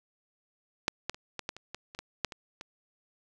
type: clicks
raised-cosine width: 0.2 ms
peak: -8 / -13 / -29 / -18 / -16 / -27 / -21 / -28 / -20 / -10 / -24 / -24 dBFS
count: 12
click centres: 0.881 / 1.096 / 1.145 / 1.393 / 1.491 / 1.566 / 1.746 / 1.949 / 1.99 / 2.247 / 2.322 / 2.611 s
effects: none